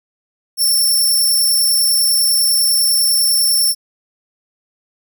15% pulse tone, 5410 Hz, E8, 44 cents sharp, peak -6 dBFS, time 0.57-3.75 s, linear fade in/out 50 ms, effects none

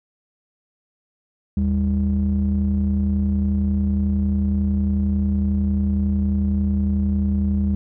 triangle ring-modulated tone, 61.74 Hz, B1, in tune, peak -12 dBFS, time 1.57-7.75 s, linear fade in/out 0 ms, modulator 139 Hz, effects none

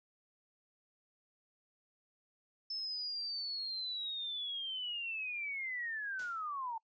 sine linear sweep, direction down, 5274 to 880 Hz, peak -37 dBFS, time 2.7-6.78 s, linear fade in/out 5 ms
white noise with exponential decay, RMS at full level -48 dBFS, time 6.19-6.51 s, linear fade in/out 5 ms, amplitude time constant 69 ms
effects noise-tail reverb RT60 0.1 s tail -25 dB re dry + resampled to 16000 Hz

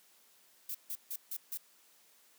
violet noise bursts, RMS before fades -39 dBFS, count 5, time 0.69-1.575 s, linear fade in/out 5 ms, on 57 ms, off 150 ms, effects white hiss -65 dBFS RMS until 2.38 s + high-pass 200 Hz 12 dB/octave

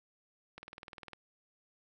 click train, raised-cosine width 0.3 ms, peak -30 dBFS, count 12, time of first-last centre 0.58-1.133 s, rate 19.9 Hz, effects none

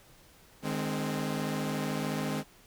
sawtooth chord, Ab major, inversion second, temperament equal with one note detuned, 152.36 / 207.7 / 261.6 Hz, Eb3 / Ab3 / C4, -36 / 0 / 0 cents, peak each -31 dBFS, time 0.62-2.44 s, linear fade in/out 50 ms, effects pink hiss -58 dBFS RMS until 2.66 s

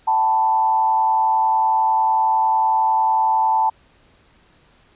sine tone with frequency modulation, 880 Hz, A5, in tune, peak -14 dBFS, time 0.07-3.7 s, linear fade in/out 10 ms, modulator 111 Hz, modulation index 0.7, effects pink hiss -55 dBFS RMS until 4.95 s + resampled to 8000 Hz

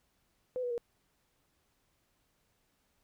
sine tone with pitch steps, 505 / 488.9 / 473.4 Hz, B4 / B4 / A#4, +39 / -18 / +27 cents, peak -32 dBFS, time 0.56-0.779 s, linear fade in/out 0 ms, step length 73 ms, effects pink hiss -75 dBFS RMS until 3.03 s

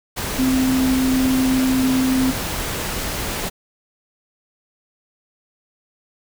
sine tone in noise, 260 Hz, C4, 11 cents flat, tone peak -15 dBFS, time 0.38-2.32 s, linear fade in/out 20 ms, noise pink, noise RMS -25 dBFS, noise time 0.16-3.5 s, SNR +7 dB, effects none

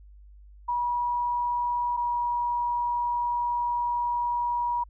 sine tone pair in turn, 966 / 961 Hz, B5 / B5, -39 / -48 cents, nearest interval unison, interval 9 cents, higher first, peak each -24 dBFS, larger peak neither, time 0.68-1.97 / 1.97-4.84 s, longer second, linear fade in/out 10 ms, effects added 50 Hz sine -47 dBFS peak until 4.89 s

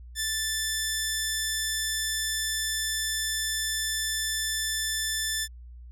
10% pulse tone, 1760 Hz, A6, in tune, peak -18 dBFS, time 0.15-5.48 s, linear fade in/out 50 ms, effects added 60 Hz sine -42 dBFS peak until 5.91 s

